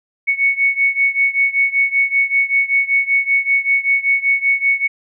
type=beating tone pair; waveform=sine; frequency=2216 / 2221.2 Hz; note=C#7 / C#7; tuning=-1 / +3 cents; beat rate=5.2 Hz; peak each=-15 / -17 dBFS; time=0.27-4.88 s; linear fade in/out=20 ms; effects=none